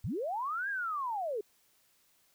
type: linear two-way sweep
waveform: sine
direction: up then down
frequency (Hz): 69 to 1661.2 to 392.4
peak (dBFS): -32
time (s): 0.04-1.41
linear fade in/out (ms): 5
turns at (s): 0.69
effects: white hiss -69 dBFS RMS until 2.34 s